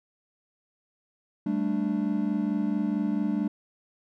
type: chord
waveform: triangle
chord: G suspended second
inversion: none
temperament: just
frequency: 196 / 220.5 / 294 Hz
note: G3 / A3 / D4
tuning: 0 / +4 / +2 cents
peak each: -27 dBFS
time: 1.46-3.48 s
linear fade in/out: 5 ms
effects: none